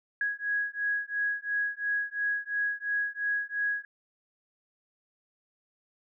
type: beating tone pair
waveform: sine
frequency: 1659 / 1661.9 Hz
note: G#6 / G#6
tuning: -2 / +1 cents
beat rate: 2.9 Hz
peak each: -31 dBFS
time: 0.21-3.85 s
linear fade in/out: 2 ms
effects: none